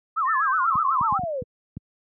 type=tone with vibrato; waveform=sine; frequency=1174.7 Hz; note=D6; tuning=in tune; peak=-20 dBFS; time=0.16-1.19 s; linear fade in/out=20 ms; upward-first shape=sine; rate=8.1 Hz; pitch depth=230 cents each way
type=linear sweep; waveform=sine; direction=down; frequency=1864.7 to 460.9 Hz; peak=-25 dBFS; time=0.25-1.44 s; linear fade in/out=50 ms
type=clicks; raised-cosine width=5 ms; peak=-19 dBFS; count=7; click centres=0.755 / 1.011 / 1.125 / 1.193 / 1.236 / 1.422 / 1.77 s
effects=high-pass 100 Hz 12 dB/octave